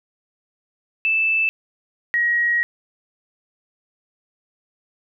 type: tone pair in turn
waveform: sine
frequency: 2637 / 1896.7 Hz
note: E7 / A#6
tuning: 0 / +29 cents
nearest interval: tritone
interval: 571 cents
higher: first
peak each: -16 dBFS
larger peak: neither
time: 1.05-1.49 / 2.14-2.63 s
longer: second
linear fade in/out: 0 ms
effects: none